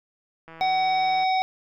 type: click train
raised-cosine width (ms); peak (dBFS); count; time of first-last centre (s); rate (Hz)
0.5; -29; 124; 0.48-1.235; 163
type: harmonic tone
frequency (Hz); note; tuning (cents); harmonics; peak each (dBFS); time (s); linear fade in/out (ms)
753; F#5; +30; 1 / 3 / 5 / 7; -20 / -30 / -34 / -37; 0.61-1.42; 0
effects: none